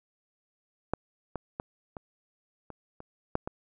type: clicks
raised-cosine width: 1 ms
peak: -13 / -19 / -19 / -25 / -28 / -30 / -12 / -20 dBFS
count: 8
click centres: 0.936 / 1.357 / 1.599 / 1.968 / 2.703 / 3.004 / 3.354 / 3.475 s
effects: none